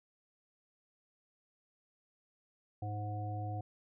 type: harmonic tone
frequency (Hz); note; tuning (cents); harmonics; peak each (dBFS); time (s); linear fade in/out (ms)
104.4; G#2; +10; 1 / 3 / 5 / 7; -37 / -48 / -51 / -43; 2.82-3.61; 5
effects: none